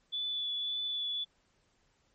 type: tone with vibrato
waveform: sine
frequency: 3456 Hz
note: A7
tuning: 32 cents flat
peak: -32 dBFS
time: 0.12-1.25 s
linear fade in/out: 20 ms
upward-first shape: triangle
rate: 1.8 Hz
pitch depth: 17 cents each way
effects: pink hiss -72 dBFS RMS until 2.14 s + MP3 32 kbps